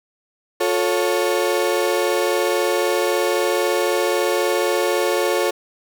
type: chord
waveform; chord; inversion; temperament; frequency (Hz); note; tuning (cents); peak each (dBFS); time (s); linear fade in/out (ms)
35% pulse; F augmented; none; equal with one note detuned; 356.2 / 440 / 554.4; F4 / A4 / C#5; +34 / 0 / 0; -20; 0.6-5.51; 10
effects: none